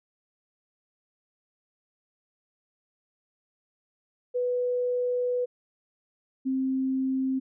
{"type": "tone pair in turn", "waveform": "sine", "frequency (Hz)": [493.9, 263.6], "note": ["B4", "C4"], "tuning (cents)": [0, 13], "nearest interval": "major seventh", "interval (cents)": 1087, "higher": "first", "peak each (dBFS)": -24, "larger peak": "neither", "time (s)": [[4.34, 5.46], [6.45, 7.4]], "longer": "first", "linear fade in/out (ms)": 20, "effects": []}